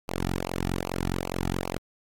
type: tone with flanger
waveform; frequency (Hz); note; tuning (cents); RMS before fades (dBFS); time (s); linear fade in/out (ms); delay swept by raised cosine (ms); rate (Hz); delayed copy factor
sawtooth; 44.8; F1; +45; -30; 0.08-1.78; 0; 0.55 to 1.95; 2.5; -1
effects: AAC 48 kbps